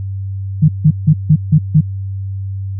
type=tone bursts; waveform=sine; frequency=153.4 Hz; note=D#3; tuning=24 cents flat; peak=-4 dBFS; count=6; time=0.62-1.81 s; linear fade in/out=10 ms; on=65 ms; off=160 ms; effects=added 97 Hz sine -19 dBFS peak until 2.79 s